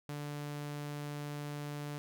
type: tone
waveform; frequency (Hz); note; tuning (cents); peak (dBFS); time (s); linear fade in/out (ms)
sawtooth; 146.4; D3; -5; -35; 0.09-1.98; 0
effects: none